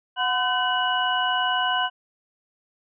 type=tone cluster; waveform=sine; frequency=733 / 1015 / 1522 / 2936 Hz; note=F#5 / B5 / F#6 / F#7; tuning=-16 / +47 / +48 / -14 cents; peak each=-26 dBFS; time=0.16-1.9 s; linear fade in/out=50 ms; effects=none